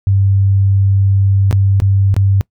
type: tone with dropouts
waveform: sine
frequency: 98 Hz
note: G2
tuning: in tune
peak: -8 dBFS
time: 0.07-2.41 s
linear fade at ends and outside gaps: 0 ms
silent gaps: 1.511-1.527 / 1.801-1.82 / 2.142-2.165 s
effects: noise-tail reverb RT60 0.1 s tail -24 dB re dry